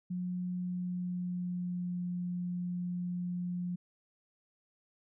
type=tone with pitch glide; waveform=sine; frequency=180 to 177.62 Hz; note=F#3 to F3; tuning=-47 to +30 cents; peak=-33 dBFS; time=0.1-3.76 s; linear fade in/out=10 ms; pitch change=-23 cents; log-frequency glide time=0.56-2.03 s; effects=none